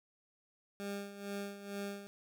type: tone with tremolo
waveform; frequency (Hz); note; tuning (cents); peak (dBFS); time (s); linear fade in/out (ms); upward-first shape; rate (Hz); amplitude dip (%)
20% pulse; 200.8; G3; +42; -33; 0.8-2.07; 0; sine; 2.2; 70
effects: none